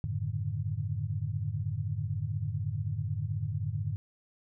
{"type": "tone cluster", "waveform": "sine", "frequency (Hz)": [92.2, 108.1, 142, 151.1], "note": ["F#2", "A2", "C#3", "D3"], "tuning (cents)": [-6, -30, 42, 50], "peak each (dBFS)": [-36, -33, -38, -38], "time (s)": [0.04, 3.96], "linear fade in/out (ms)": 0, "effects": []}